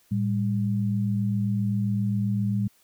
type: tone pair together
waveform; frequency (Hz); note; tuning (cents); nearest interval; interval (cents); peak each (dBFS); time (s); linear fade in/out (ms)
sine; 112.02 / 199.6; A2 / G3; +32 / +32; minor seventh; 1000; -25 / -25; 0.11-2.68; 10
effects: white hiss -62 dBFS RMS until 2.83 s